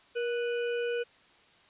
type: harmonic tone with a mistuned harmonic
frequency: 493.9 Hz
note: B4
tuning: in tune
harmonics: 1 / 3 / 5 / 6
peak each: -29 / -39 / -43 / -45 dBFS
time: 0.15-1.04 s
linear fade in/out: 20 ms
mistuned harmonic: 1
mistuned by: -65 cents
effects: white hiss -60 dBFS RMS until 1.69 s + resampled to 8000 Hz